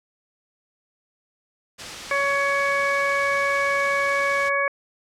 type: noise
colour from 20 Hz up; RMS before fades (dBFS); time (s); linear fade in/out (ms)
white; -33; 1.78-4.5; 20
type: harmonic tone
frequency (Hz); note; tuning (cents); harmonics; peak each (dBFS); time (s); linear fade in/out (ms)
560; C#5; +18; 1 / 2 / 3 / 4; -25 / -25 / -25 / -25; 2.11-4.68; 2
effects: low-pass 6000 Hz 12 dB/octave